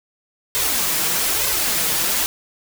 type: noise with flanger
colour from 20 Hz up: white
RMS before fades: -20 dBFS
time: 0.55-2.26 s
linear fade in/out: 0 ms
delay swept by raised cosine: 1.9 to 6.5 ms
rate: 1.1 Hz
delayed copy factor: +0.6
effects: none